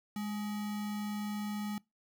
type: tone with sample-and-hold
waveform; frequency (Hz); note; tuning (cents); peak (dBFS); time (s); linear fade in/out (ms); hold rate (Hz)
sine; 207.7; G#3; 0; -34; 0.16-1.78; 2; 1050
effects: noise-tail reverb RT60 0.2 s tail -23 dB re dry